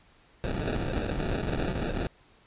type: noise with sample-and-hold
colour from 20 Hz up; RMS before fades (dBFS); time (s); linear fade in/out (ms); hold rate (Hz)
pink; -30; 0.44-2.07; 0; 1050
effects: pink hiss -60 dBFS RMS until 2.46 s + resampled to 8000 Hz